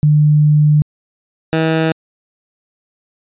sine / 15% pulse tone pair in turn, 150 / 160.57 Hz, D3 / E3, +37 / -45 cents, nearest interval minor second, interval 118 cents, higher second, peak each -7 / -6 dBFS, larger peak second, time 0.03-0.82 / 1.53-1.92 s, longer first, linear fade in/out 0 ms, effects resampled to 8000 Hz

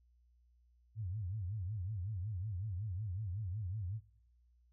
sine tone with vibrato, 98.4 Hz, G2, 7 cents sharp, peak -37 dBFS, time 0.95-4.01 s, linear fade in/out 50 ms, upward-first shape sine, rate 5.4 Hz, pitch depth 230 cents each way, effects noise-tail reverb RT60 0.9 s tail -26 dB re dry + added 60 Hz sine -66 dBFS peak until 4.72 s

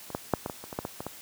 clicks, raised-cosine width 1 ms, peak -25 / -15 / -8 / -17 / -20 / -27 / -23 / -15 / -17 / -20 / -19 dBFS, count 11, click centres 0.103 / 0.149 / 0.337 / 0.461 / 0.498 / 0.64 / 0.728 / 0.789 / 0.851 / 1.005 / 1.066 s, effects white hiss -47 dBFS RMS until 1.21 s + high-pass 80 Hz 12 dB/octave

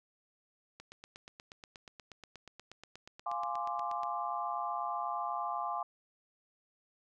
click train, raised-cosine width 0.2 ms, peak -31 dBFS, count 28, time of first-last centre 0.8-4.034 s, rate 8.35 Hz
sine chord, D half-diminished seventh, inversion first, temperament equal, 698.5 / 830.6 / 1046.5 / 1174.7 Hz, F5 / Ab5 / C6 / D6, 0 / 0 / 0 / 0 cents, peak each -39 dBFS, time 3.26-5.83 s, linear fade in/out 5 ms
effects none

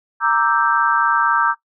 sine chord, E half-diminished seventh, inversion second, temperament equal, 932.3 / 1174.7 / 1318.5 / 1568 Hz, Bb5 / D6 / E6 / G6, 0 / 0 / 0 / 0 cents, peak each -19 dBFS, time 0.2-1.55 s, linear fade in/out 50 ms, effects noise-tail reverb RT60 0.1 s tail -17 dB re dry

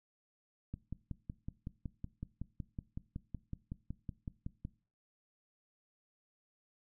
click train, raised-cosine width 5 ms, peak -28 dBFS, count 22, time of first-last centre 0.74-4.651 s, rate 5.37 Hz, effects noise-tail reverb RT60 0.4 s tail -20 dB re dry

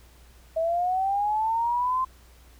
sine linear sweep, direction up, 640 to 1046.5 Hz, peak -22 dBFS, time 0.56-2.05 s, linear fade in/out 10 ms, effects added 60 Hz sine -51 dBFS peak until 2.59 s + pink hiss -57 dBFS RMS until 2.59 s

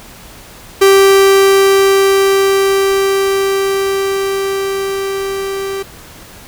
45% pulse tone with level ramp, 390.6 Hz, G4, 6 cents flat, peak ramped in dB -4 to -18 dBFS, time 0.81-5.83 s, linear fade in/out 10 ms, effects pink hiss -36 dBFS RMS until 6.47 s

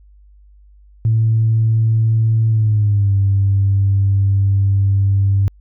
sine tone with pitch glide, 111.8 to 98.46 Hz, A2 to G2, +28 to +8 cents, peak -10 dBFS, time 1.05-5.48 s, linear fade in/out 0 ms, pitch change -220 cents, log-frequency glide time 2.48-3.14 s, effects tanh soft clip ceiling -6 dBFS + added 50 Hz sine -43 dBFS peak until 5.6 s

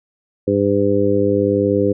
harmonic tone, 100.9 Hz, G#2, 49 cents flat, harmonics 1 / 2 / 3 / 4 / 5, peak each -23 / -22 / -19 / -18 / -18 dBFS, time 0.47-1.93 s, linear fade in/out 10 ms, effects none

